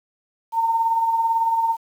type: tone with tremolo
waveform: sine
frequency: 911 Hz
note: A#5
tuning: 40 cents flat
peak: -15 dBFS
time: 0.52-1.77 s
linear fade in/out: 50 ms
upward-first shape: sine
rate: 18 Hz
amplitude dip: 45%
effects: 8-bit